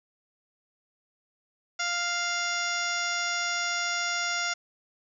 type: harmonic tone with a mistuned harmonic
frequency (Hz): 698.5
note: F5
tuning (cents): 0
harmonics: 1 / 2 / 3 / 4 / 5 / 6 / 7 / 8 / 9 / 10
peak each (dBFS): -37 / -31 / -33 / -39 / -38 / -44 / -38 / -35 / -43 / -40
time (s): 1.79-4.54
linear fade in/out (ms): 10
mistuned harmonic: 9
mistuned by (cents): +58
effects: none

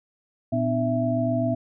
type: tone cluster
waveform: sine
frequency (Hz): 117.8 / 251.4 / 299.1 / 662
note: A#2 / B3 / D4 / E5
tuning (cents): +19 / +31 / +32 / +7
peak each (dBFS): -27 / -25 / -31 / -25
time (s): 0.52-1.55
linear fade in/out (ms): 10
effects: none

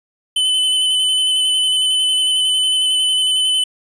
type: tone with vibrato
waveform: square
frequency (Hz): 3026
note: F#7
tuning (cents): +38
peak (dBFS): -14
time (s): 0.36-3.64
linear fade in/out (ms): 5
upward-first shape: square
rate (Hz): 11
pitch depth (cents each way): 15
effects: resampled to 22050 Hz

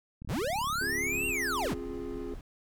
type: click train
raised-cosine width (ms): 5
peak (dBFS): -31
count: 39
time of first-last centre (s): 0.22-1.293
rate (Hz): 35.4
type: linear two-way sweep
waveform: square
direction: up then down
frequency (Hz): 31.98 to 2794 to 31.98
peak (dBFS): -30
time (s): 0.28-1.75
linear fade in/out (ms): 20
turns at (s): 1.27
type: chord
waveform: triangle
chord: F minor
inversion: second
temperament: equal with one note detuned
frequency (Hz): 265.4 / 349.2 / 415.3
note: C4 / F4 / Ab4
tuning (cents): +25 / 0 / 0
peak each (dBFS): -38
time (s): 0.81-2.34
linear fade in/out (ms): 2
type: noise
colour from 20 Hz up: brown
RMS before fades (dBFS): -44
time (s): 1.12-2.41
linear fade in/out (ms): 2
effects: none

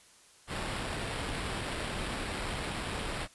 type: noise with sample-and-hold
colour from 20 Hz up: pink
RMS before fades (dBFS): -36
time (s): 0.47-3.28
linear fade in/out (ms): 50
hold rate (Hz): 6300
effects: white hiss -59 dBFS RMS until 3.34 s + resampled to 24000 Hz

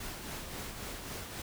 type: noise with tremolo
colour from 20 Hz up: pink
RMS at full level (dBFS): -40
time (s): 0-1.42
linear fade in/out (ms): 5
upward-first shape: triangle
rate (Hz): 3.7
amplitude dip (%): 45
effects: none

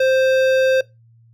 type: tone with hard clipping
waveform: triangle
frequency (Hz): 524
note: C5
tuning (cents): +2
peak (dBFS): -15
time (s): 0-0.81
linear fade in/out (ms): 5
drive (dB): 18
effects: noise-tail reverb RT60 0.2 s tail -20 dB re dry + added 115 Hz sine -48 dBFS peak until 1.33 s

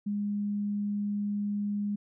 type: tone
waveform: sine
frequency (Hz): 205.1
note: G#3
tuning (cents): -21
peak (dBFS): -28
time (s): 0.06-1.96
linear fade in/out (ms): 10
effects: none

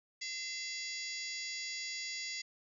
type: harmonic tone with a mistuned harmonic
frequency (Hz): 675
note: E5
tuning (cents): +41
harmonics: 3 / 4 / 5 / 6 / 7 / 8 / 9 / 10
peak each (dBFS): -43 / -51 / -50 / -51 / -43 / -49 / -52 / -47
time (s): 0.21-2.42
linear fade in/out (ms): 10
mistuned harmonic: 3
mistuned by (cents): +24
effects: none

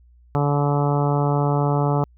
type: harmonic tone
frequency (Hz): 144.2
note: D3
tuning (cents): -31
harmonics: 1 / 2 / 3 / 4 / 5 / 6 / 7 / 8 / 9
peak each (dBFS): -19 / -27 / -26 / -29 / -28 / -28 / -33 / -33 / -34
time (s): 0.35-2.04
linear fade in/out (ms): 0
effects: added 60 Hz sine -49 dBFS peak until 2.17 s

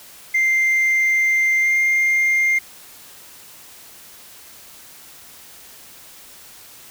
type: tone with pitch glide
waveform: sine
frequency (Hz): 2093 to 2110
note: C7 to C7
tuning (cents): 0 to +14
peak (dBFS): -12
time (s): 0.34-2.59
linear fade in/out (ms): 10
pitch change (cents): +14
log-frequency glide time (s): 1.6-1.75
effects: tanh soft clip ceiling -13 dBFS + white hiss -43 dBFS RMS until 6.9 s

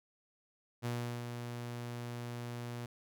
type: tone with ADSR envelope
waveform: sawtooth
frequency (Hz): 120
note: B2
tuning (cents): -49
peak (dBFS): -30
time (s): 0.82-2.86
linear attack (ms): 36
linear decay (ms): 370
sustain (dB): -6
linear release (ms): 4
effects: none

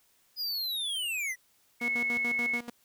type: linear sweep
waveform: square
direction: down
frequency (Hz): 5010 to 1916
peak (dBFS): -31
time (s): 0.36-1.36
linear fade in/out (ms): 50
type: tone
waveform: sine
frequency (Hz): 2192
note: C#7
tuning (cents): -20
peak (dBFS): -27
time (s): 1.8-2.61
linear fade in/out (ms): 50
type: tone with tremolo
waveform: sawtooth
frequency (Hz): 238.8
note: A#3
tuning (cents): +42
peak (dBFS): -31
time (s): 1.81-2.7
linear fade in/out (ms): 5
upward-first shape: square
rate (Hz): 6.9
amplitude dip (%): 80
effects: white hiss -67 dBFS RMS until 2.84 s

